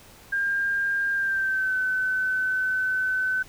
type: tone with pitch glide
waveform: sine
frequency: 1603 to 1517.4 Hz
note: G6 to F#6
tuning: +38 to +43 cents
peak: -22 dBFS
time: 0.32-3.43 s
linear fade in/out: 10 ms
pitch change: -95 cents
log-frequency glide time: 1.13-1.76 s
effects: pink hiss -50 dBFS RMS until 3.48 s

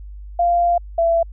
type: tone pair in turn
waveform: sine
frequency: 694 / 670.1 Hz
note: F5 / E5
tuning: -11 / +28 cents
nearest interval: minor second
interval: 61 cents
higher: first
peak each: -13 dBFS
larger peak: neither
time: 0.39-0.78 / 0.98-1.23 s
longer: first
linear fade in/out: 5 ms
effects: added 50 Hz sine -32 dBFS peak until 1.32 s

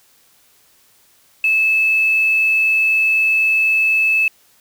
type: tone with quantisation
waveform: sine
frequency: 2612 Hz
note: E7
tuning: 17 cents flat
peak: -12 dBFS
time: 1.44-4.28 s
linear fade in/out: 2 ms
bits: 6
effects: white hiss -54 dBFS RMS until 4.6 s

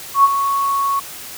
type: tone with ADSR envelope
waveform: sine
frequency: 1108.7 Hz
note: C#6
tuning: in tune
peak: -5 dBFS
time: 0.14-1 s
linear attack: 100 ms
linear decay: 33 ms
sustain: -10 dB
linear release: 12 ms
effects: white hiss -33 dBFS RMS until 1.37 s

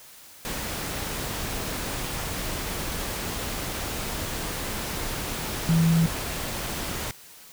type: tone in noise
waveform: sine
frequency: 164.81 Hz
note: E3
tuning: in tune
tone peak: -17 dBFS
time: 5.69-6.06 s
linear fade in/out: 0 ms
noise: pink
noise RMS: -31 dBFS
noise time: 0.45-7.11 s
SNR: +11 dB
effects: white hiss -48 dBFS RMS until 7.52 s

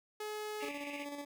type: tone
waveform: sawtooth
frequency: 424.4 Hz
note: G#4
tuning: 38 cents sharp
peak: -35 dBFS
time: 0.2-0.69 s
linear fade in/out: 5 ms
type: band-pass noise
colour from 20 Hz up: pink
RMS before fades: -48 dBFS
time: 0.6-1.05 s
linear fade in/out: 10 ms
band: 2100 to 2800 Hz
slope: 96 dB/octave
type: tone with tremolo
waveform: 20% pulse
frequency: 287.1 Hz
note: D4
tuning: 39 cents flat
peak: -35 dBFS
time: 0.62-1.25 s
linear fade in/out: 10 ms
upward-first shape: square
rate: 16 Hz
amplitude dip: 40%
effects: none

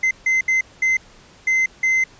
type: tone bursts at uneven times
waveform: triangle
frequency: 2065 Hz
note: C7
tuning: 23 cents flat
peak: -13 dBFS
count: 6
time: 0.03-0.11 / 0.26-0.41 / 0.48-0.61 / 0.82-0.97 / 1.47-1.66 / 1.83-2.04 s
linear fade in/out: 5 ms
effects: pink hiss -48 dBFS RMS until 2.19 s + resampled to 16000 Hz

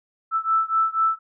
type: beating tone pair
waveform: sine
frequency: 1318.5 / 1322.6 Hz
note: E6 / E6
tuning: 0 / +5 cents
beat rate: 4.1 Hz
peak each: -21 / -22 dBFS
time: 0.31-1.19 s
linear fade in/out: 50 ms
effects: none

